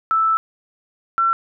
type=tone pair in turn; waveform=sine; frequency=1318.5 / 1350.1 Hz; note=E6 / E6; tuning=0 / +41 cents; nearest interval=unison; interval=41 cents; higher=second; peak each=-14 dBFS; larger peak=neither; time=0.11-0.37 / 1.18-1.33 s; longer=first; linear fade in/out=0 ms; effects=none